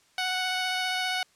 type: tone with vibrato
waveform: 10% pulse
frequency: 740 Hz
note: F#5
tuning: in tune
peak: -18 dBFS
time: 0.18-1.23 s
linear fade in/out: 2 ms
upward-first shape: square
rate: 15 Hz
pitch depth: 8 cents each way
effects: white hiss -63 dBFS RMS until 1.35 s + low-pass 8000 Hz 12 dB/octave